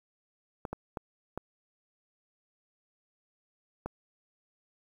clicks, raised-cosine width 1 ms, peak -21 dBFS, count 5, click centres 0.652 / 0.73 / 0.972 / 1.376 / 3.86 s, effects 9-bit

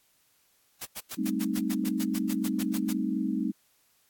white noise bursts, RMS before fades -37 dBFS, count 15, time 0.81-2.93 s, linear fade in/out 10 ms, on 48 ms, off 100 ms
sine chord, A half-diminished seventh, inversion third, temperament equal, 196 / 220 / 261.6 / 311.1 Hz, G3 / A3 / C4 / Eb4, 0 / 0 / 0 / 0 cents, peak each -32 dBFS, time 1.17-3.52 s, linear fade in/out 20 ms
effects white hiss -67 dBFS RMS until 4.09 s + AAC 64 kbps

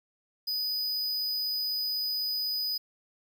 square tone, 4978 Hz, D#8, in tune, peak -29 dBFS, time 0.47-2.78 s, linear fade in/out 10 ms, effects 10-bit

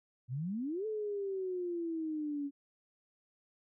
sine exponential two-way sweep, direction up then down, 116.3 to 439.3 to 279.2 Hz, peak -34 dBFS, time 0.28-2.51 s, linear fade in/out 50 ms, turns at 0.86 s, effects none

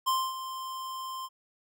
square tone with ADSR envelope, 1046.5 Hz, C6, in tune, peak -24 dBFS, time 0.06-1.29 s, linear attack 20 ms, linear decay 250 ms, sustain -12 dB, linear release 41 ms, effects none

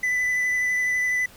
triangle tone with vibrato, 1995 Hz, B6, 17 cents sharp, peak -19 dBFS, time 0.03-1.26 s, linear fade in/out 5 ms, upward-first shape triangle, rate 12 Hz, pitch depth 13 cents each way, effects pink hiss -49 dBFS RMS until 1.36 s

